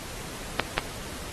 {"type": "clicks", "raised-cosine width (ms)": 0.3, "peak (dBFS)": -5, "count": 2, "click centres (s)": [0.597, 0.78], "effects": ["pink hiss -39 dBFS RMS until 1.32 s", "AAC 32 kbps"]}